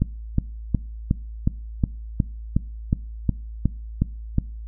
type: click train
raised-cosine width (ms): 5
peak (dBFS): -6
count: 13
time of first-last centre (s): 0.02-4.384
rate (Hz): 2.75
effects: noise-tail reverb RT60 0.4 s tail -22 dB re dry + added 55 Hz sine -32 dBFS peak until 4.67 s